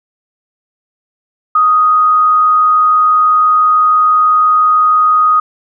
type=tone with frequency modulation; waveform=sine; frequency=1247 Hz; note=D#6; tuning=3 cents sharp; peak=-6 dBFS; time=1.55-5.4 s; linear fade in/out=5 ms; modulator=100 Hz; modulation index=0.21; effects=none